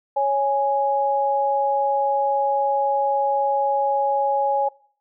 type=tone pair together; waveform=sine; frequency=554.4 / 830.6 Hz; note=C#5 / G#5; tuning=0 / 0 cents; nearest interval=perfect fifth; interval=700 cents; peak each=-22 / -19 dBFS; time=0.16-4.69 s; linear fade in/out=10 ms; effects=noise-tail reverb RT60 0.5 s tail -22 dB re dry